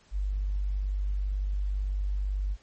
sine tone, 49 Hz, G1, in tune, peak -26 dBFS, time 0.11-2.57 s, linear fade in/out 50 ms, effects pink hiss -61 dBFS RMS until 2.62 s + MP3 32 kbps

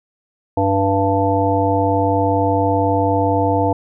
harmonic tone, 97.9 Hz, G2, 2 cents flat, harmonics 1 / 3 / 5 / 7 / 9, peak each -20 / -20 / -20 / -20 / -20 dBFS, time 0.57-3.73 s, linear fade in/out 5 ms, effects none

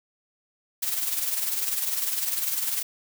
blue noise with tremolo, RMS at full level -25 dBFS, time 0.82-2.83 s, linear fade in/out 10 ms, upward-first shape sine, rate 20 Hz, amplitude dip 55%, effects none

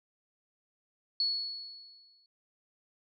sine tone with exponential decay, 4387 Hz, C#8, 19 cents flat, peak -25 dBFS, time 1.2-2.26 s, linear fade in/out 2 ms, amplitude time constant 230 ms, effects none

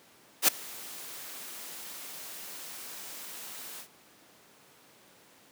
white noise with ADSR envelope, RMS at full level -19 dBFS, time 0.42-3.88 s, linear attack 61 ms, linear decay 7 ms, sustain -24 dB, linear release 92 ms, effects pink hiss -58 dBFS RMS until 5.51 s + high-pass 200 Hz 12 dB/octave

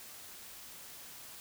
silence, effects white hiss -50 dBFS RMS until 1.4 s

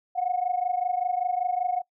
sine tone pair together, 714.8 / 740 Hz, F5 / F#5, +40 / 0 cents, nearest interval minor second, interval 60 cents, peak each -26 dBFS, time 0.15-1.82 s, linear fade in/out 20 ms, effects noise-tail reverb RT60 0.1 s tail -22 dB re dry + tanh soft clip ceiling -16 dBFS

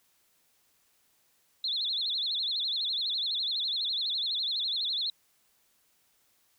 sine tone with vibrato, 3812 Hz, A#7, 38 cents sharp, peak -28 dBFS, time 1.64-5.1 s, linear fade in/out 2 ms, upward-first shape sine, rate 12 Hz, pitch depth 200 cents each way, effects white hiss -69 dBFS RMS until 6.58 s

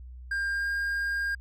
triangle tone with pitch glide, 1601 to 1612.1 Hz, G6 to G6, +36 to +48 cents, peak -25 dBFS, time 0.31-1.35 s, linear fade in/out 5 ms, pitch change +12 cents, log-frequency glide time 0.49-0.68 s, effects added 62 Hz sine -41 dBFS peak until 1.4 s

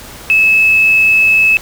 sine tone with quantisation, 2598 Hz, E7, 26 cents flat, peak -6 dBFS, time 0.3-1.57 s, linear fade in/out 0 ms, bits 5, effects pink hiss -32 dBFS RMS until 1.61 s

